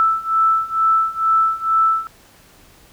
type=beating tone pair; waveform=sine; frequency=1318.5 / 1320.7 Hz; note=E6 / E6; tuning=0 / +3 cents; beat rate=2.2 Hz; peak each=-18 / -16 dBFS; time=0-2.07 s; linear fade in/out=0 ms; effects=pink hiss -49 dBFS RMS until 2.92 s